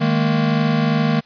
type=chord; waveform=square; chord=D# suspended fourth; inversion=none; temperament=equal with one note detuned; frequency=155.56 / 207.7 / 230.5 Hz; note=D#3 / G#3 / A#3; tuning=0 / 0 / -19 cents; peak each=-19 / -23 / -20 dBFS; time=0-1.21 s; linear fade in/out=20 ms; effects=white hiss -51 dBFS RMS until 1.25 s + resampled to 11025 Hz